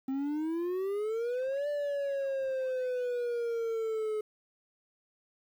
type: exponential two-way sweep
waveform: triangle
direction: up then down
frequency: 262.7 to 587.3 to 425.8 Hz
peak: -28 dBFS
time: 0.08-4.21 s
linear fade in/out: 5 ms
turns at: 1.68 s
effects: 10-bit